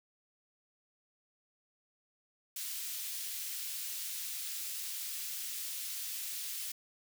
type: high-pass noise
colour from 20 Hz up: white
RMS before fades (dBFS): -40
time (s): 2.56-6.72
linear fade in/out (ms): 5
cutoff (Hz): 2700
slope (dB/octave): 12
effects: none